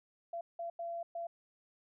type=tone bursts at uneven times; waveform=sine; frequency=680 Hz; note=F5; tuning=46 cents flat; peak=-37 dBFS; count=4; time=0.33-0.41 / 0.59-0.7 / 0.79-1.03 / 1.15-1.27 s; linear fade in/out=5 ms; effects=none